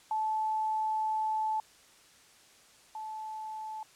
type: tone pair in turn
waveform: sine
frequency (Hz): 870 / 870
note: A5 / A5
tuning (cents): -20 / -20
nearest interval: unison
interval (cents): 0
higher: neither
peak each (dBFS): -28 / -37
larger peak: first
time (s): 0.11-1.6 / 2.95-3.83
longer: first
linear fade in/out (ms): 2
effects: white hiss -59 dBFS RMS until 3.95 s + low-pass 9000 Hz 12 dB/octave